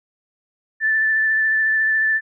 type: tone with vibrato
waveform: sine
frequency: 1760 Hz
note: A6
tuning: in tune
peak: -15 dBFS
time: 0.8-2.21 s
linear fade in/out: 50 ms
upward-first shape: triangle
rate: 14 Hz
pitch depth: 17 cents each way
effects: none